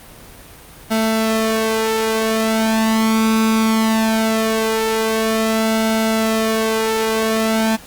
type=tone with flanger; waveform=sawtooth; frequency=221.6 Hz; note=A3; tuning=13 cents sharp; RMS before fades=-17 dBFS; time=0.9-7.77 s; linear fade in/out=20 ms; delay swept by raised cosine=1.4 to 3.7 ms; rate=0.2 Hz; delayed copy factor=+0.7; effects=pink hiss -40 dBFS RMS until 7.86 s + Opus 32 kbps